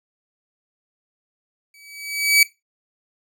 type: tone with exponential growth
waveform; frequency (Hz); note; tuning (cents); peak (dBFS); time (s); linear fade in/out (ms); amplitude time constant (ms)
sawtooth; 2284; D7; -49; -6; 1.74-2.43; 2; 150
effects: noise-tail reverb RT60 0.2 s tail -18 dB re dry